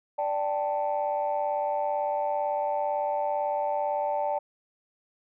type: chord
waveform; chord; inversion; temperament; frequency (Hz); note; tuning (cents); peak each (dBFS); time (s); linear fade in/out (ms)
sine; D suspended fourth; none; just; 587.3 / 783.1 / 881; D5 / G5 / A5; 0 / -2 / +2; -28 / -30 / -29; 0.18-4.39; 10
effects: tanh soft clip ceiling -18 dBFS